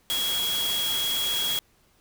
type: tone in noise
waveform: sine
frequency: 3319 Hz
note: G#7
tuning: 2 cents flat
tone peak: -25 dBFS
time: 0.1-1.59 s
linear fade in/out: 0 ms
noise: white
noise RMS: -31 dBFS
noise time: 0.1-1.59 s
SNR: +3 dB
effects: pink hiss -63 dBFS RMS until 2 s